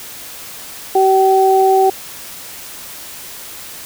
sine tone pair together, 382.5 / 765 Hz, G4 / G5, -42 / -42 cents, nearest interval octave, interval 1200 cents, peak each -11 dBFS, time 0.95-1.9 s, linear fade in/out 5 ms, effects white hiss -32 dBFS RMS until 3.85 s

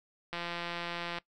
click train, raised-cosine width 0.3 ms, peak -21 dBFS, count 148, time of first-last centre 0.33-1.185 s, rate 172 Hz, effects noise-tail reverb RT60 0.1 s tail -20 dB re dry

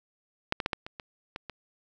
clicks, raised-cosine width 0.3 ms, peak -9 / -14 / -11 / -12 / -23 / -23 / -20 / -22 dBFS, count 8, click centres 0.524 / 0.602 / 0.661 / 0.732 / 0.865 / 0.998 / 1.361 / 1.497 s, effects none

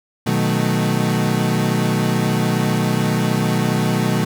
35% pulse chord, B dominant seventh, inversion none, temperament equal, 123.47 / 155.56 / 185 / 220 Hz, B2 / D#3 / F#3 / A3, 0 / 0 / 0 / 0 cents, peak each -20 dBFS, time 0.26-4.25 s, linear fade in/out 10 ms, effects none

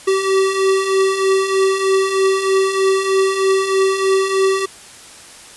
square beating tone pair, 382.6 / 385.8 Hz, G4 / G4, -42 / -28 cents, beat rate 3.2 Hz, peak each -21 / -15 dBFS, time 0.07-4.66 s, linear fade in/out 10 ms, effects white hiss -39 dBFS RMS until 5.56 s + resampled to 24000 Hz

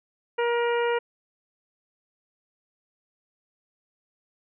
harmonic tone, 473.8 Hz, A#4, 28 cents sharp, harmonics 1 / 2 / 3 / 4 / 5 / 6, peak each -23 / -29 / -33 / -35 / -37 / -39 dBFS, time 0.38-0.99 s, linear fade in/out 10 ms, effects none

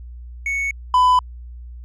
triangle tone pair in turn, 2217 / 1001.6 Hz, C#7 / B5, 0 / +24 cents, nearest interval octave + major second, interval 1376 cents, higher first, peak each -18 / -9 dBFS, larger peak second, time 0.46-0.71 / 0.94-1.19 s, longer neither, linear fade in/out 2 ms, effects added 60 Hz sine -33 dBFS peak until 1.84 s + resampled to 24000 Hz

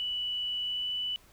sine tone with pitch glide, 2960 to 2977 Hz, F#7 to F#7, 0 to +10 cents, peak -30 dBFS, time 0-1.16 s, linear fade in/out 0 ms, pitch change +10 cents, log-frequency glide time 0.62-0.9 s, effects added 50 Hz sine -60 dBFS peak until 1.32 s + pink hiss -60 dBFS RMS until 1.32 s

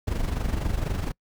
brown noise with amplitude modulation, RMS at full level -24 dBFS, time 0.07-1.12 s, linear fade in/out 10 ms, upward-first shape sine, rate 24.1 Hz, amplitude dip 65%, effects noise-tail reverb RT60 0.1 s tail -26 dB re dry

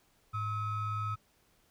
triangle ring-modulated tone, 590 Hz, D5, 8 cents sharp, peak -27 dBFS, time 0.33-1.16 s, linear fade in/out 20 ms, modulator 696 Hz, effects pink hiss -69 dBFS RMS until 1.7 s

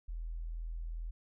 sine tone, 41.2 Hz, E1, in tune, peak -37 dBFS, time 0.08-1.11 s, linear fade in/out 10 ms, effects none

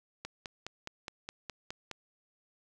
click train, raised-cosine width 0.2 ms, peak -22 dBFS, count 9, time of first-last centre 0.25-1.913 s, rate 4.81 Hz, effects none

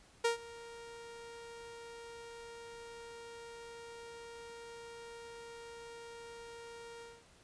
sawtooth tone with ADSR envelope, 466.2 Hz, A#4, in tune, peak -23 dBFS, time 0.24-7.25 s, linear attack 10 ms, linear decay 120 ms, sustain -21 dB, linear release 230 ms, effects pink hiss -63 dBFS RMS until 7.43 s + resampled to 22050 Hz

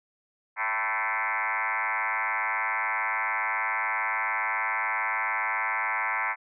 sine tone with frequency modulation, 1541 Hz, G6, 30 cents flat, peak -25 dBFS, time 0.56-6.36 s, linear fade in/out 50 ms, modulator 107 Hz, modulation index 6.7, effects none

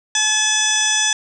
harmonic tone, 859 Hz, A5, 42 cents flat, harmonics 1 / 2 / 3 / 4 / 6 / 7 / 8 / 9 / 10, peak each -28 / -22 / -27 / -20 / -28 / -19 / -28 / -29 / -30 dBFS, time 0.15-1.13 s, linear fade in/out 2 ms, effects none

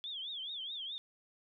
sine tone with vibrato, 3389 Hz, G#7, 34 cents sharp, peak -39 dBFS, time 0.04-0.98 s, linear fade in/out 0 ms, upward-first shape triangle, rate 4.7 Hz, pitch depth 200 cents each way, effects none

